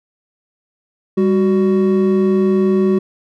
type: tone pair together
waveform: triangle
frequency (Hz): 198.5 / 372.8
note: G3 / F#4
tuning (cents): +22 / +13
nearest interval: major seventh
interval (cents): 1091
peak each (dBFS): -12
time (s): 1.17-2.99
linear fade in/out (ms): 10
effects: none